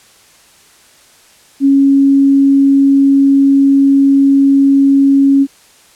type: tone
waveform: sine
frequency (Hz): 275.7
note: C#4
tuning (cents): -9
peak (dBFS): -5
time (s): 1.6-5.47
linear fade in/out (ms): 50
effects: white hiss -45 dBFS RMS until 5.95 s + low-pass 10000 Hz 12 dB/octave